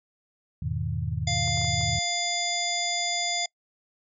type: chord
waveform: sine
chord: E major seventh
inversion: none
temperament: equal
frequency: 82.41 / 103.83 / 123.47 / 155.56 Hz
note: E2 / G#2 / B2 / D#3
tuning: 0 / 0 / 0 / 0 cents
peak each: -32 dBFS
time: 0.62-1.99 s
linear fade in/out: 5 ms
type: harmonic tone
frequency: 698.5 Hz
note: F5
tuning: in tune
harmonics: 1 / 3 / 5 / 7 / 9 / 10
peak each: -32 / -32 / -31 / -32 / -42 / -32 dBFS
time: 1.27-3.46 s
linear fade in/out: 5 ms
type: clicks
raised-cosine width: 1 ms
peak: -30 dBFS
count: 5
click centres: 1.477 / 1.574 / 1.615 / 1.646 / 1.811 s
effects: noise-tail reverb RT60 0.1 s tail -26 dB re dry